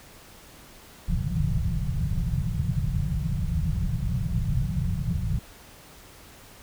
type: low-pass noise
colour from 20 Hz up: white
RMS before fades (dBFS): -26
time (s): 1.08-5.39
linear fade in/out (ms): 5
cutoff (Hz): 180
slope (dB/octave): 96
effects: pink hiss -49 dBFS RMS until 6.62 s